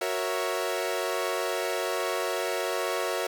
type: chord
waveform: sawtooth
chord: F# dominant seventh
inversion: none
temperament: equal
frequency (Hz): 370 / 466.2 / 554.4 / 659.3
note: F#4 / A#4 / C#5 / E5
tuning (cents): 0 / 0 / 0 / 0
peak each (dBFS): -29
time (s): 0.01-3.27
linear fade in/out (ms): 5
effects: none